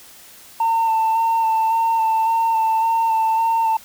sine tone with vibrato, 900 Hz, A5, 39 cents sharp, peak -13 dBFS, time 0.6-3.77 s, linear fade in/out 5 ms, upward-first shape square, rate 1.8 Hz, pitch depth 17 cents each way, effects tanh soft clip ceiling -13 dBFS + white hiss -44 dBFS RMS until 3.84 s

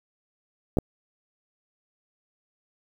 clicks, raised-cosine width 2 ms, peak -10 dBFS, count 2, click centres 0.771 / 0.786 s, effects 7-bit

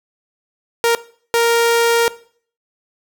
sawtooth tone bursts at uneven times, 466.2 Hz, A#4, in tune, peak -8 dBFS, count 2, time 0.84-0.95 / 1.34-2.08 s, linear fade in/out 0 ms, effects noise-tail reverb RT60 0.5 s tail -18 dB re dry

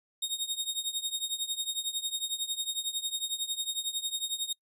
sawtooth tone with tremolo, 3720 Hz, A#7, 4 cents flat, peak -24 dBFS, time 0.22-4.53 s, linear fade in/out 5 ms, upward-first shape triangle, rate 11 Hz, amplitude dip 90%, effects noise-tail reverb RT60 0.1 s tail -26 dB re dry + resampled to 32000 Hz

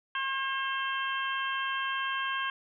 harmonic tone with a mistuned harmonic, 537 Hz, C5, 45 cents sharp, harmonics 2 / 3 / 4 / 5 / 6, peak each -33 / -33 / -44 / -39 / -38 dBFS, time 0.15-2.5 s, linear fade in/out 2 ms, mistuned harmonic 6, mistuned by -41 cents, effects none

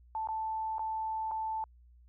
sine tone with dropouts, 880 Hz, A5, in tune, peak -32 dBFS, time 0.15-1.64 s, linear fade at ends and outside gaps 1 ms, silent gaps 0.273-0.287 / 0.783-0.793 / 1.312-1.316 s, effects added 60 Hz sine -56 dBFS peak until 2.08 s

